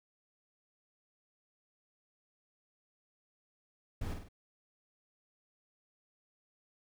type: noise with echo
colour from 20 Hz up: brown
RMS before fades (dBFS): -38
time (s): 4.01-4.14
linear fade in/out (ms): 5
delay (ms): 49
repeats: 3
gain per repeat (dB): -5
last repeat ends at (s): 4.287
effects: none